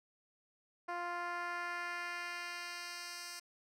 10% pulse tone with band-pass filter sweep, 349.2 Hz, F4, in tune, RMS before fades -42 dBFS, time 0.88-3.4 s, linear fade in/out 10 ms, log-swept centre 820 to 6400 Hz, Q 0.98, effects none

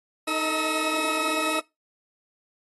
20% pulse tone cluster, 312.1 / 447.2 / 634 / 1286 Hz, D#4 / A4 / D#5 / E6, +5 / +28 / +32 / -43 cents, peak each -24 / -30 / -29 / -22 dBFS, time 0.27-1.6 s, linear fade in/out 10 ms, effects noise-tail reverb RT60 0.2 s tail -21 dB re dry + AAC 32 kbps

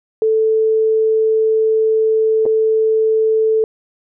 sine tone with dropouts, 440 Hz, A4, in tune, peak -11 dBFS, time 0.22-3.64 s, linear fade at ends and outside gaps 1 ms, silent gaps 2.455-2.462 s, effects none

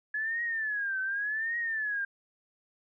sine tone with vibrato, 1700 Hz, G#6, 40 cents sharp, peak -29 dBFS, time 0.14-2.05 s, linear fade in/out 5 ms, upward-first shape triangle, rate 0.87 Hz, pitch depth 190 cents each way, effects none

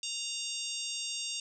harmonic tone with a mistuned harmonic, 932.3 Hz, A#5, in tune, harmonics 3 / 4 / 5 / 6 / 7 / 8 / 9, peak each -40 / -41 / -42 / -43 / -43 / -44 / -45 dBFS, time 0.03-1.4 s, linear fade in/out 2 ms, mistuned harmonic 4, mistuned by -41 cents, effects none

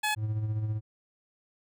15% pulse tone, 851 Hz, G#5, 42 cents sharp, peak -20 dBFS, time 0.03-0.15 s, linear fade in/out 10 ms
triangle tone with tremolo, 107.9 Hz, A2, 33 cents flat, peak -24 dBFS, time 0.16-0.81 s, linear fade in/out 50 ms, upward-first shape sine, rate 15 Hz, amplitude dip 45%
effects none

